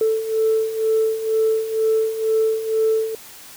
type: beating tone pair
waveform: sine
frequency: 440 / 442.1 Hz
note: A4 / A4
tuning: 0 / +8 cents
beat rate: 2.1 Hz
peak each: -22 / -17 dBFS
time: 0.01-3.15 s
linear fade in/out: 2 ms
effects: tanh soft clip ceiling -10 dBFS + white hiss -41 dBFS RMS until 3.56 s